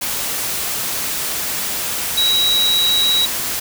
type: tone in noise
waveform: sine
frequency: 3868 Hz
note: B7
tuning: 37 cents flat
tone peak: -13 dBFS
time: 2.17-3.26 s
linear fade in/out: 10 ms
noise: white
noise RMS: -22 dBFS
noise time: 0.01-3.6 s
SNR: +6 dB
effects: none